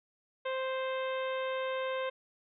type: harmonic tone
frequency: 523.3 Hz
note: C5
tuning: in tune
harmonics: 1 / 2 / 3 / 4 / 5 / 6 / 7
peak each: -33 / -39 / -43 / -45 / -47 / -49 / -50 dBFS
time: 0.45-2.1 s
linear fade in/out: 10 ms
effects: none